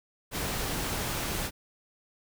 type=noise; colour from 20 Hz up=pink; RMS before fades=-32 dBFS; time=0.31-1.51 s; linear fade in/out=50 ms; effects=none